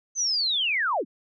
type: linear sweep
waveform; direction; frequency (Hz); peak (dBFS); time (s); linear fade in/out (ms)
sine; down; 6272 to 173.8; -22; 0.15-1.05; 50
effects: none